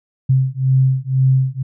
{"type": "beating tone pair", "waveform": "sine", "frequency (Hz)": [130.81, 132.81], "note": ["C3", "C3"], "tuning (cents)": [0, 26], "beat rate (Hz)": 2, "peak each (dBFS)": -15, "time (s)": [0.29, 1.63], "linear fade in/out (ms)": 10, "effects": []}